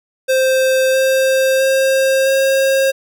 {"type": "tone with pitch steps", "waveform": "square", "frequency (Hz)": [523.3, 528.2, 533.1, 538], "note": ["C5", "C5", "C5", "C5"], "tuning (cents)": [0, 16, 32, 48], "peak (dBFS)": -12, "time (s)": [0.28, 2.92], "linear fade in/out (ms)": 20, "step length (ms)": 660, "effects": []}